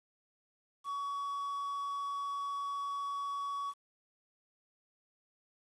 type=tone; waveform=triangle; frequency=1127 Hz; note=C#6; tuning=28 cents sharp; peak=-33 dBFS; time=0.84-3.74 s; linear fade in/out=50 ms; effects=resampled to 24000 Hz + 10-bit